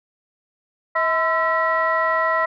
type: tone cluster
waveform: sine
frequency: 644 / 1020 / 1333 / 1929 Hz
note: E5 / C6 / E6 / B6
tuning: -41 / -44 / +19 / -41 cents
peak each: -22 dBFS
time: 0.95-2.46 s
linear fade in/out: 10 ms
effects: tanh soft clip ceiling -8 dBFS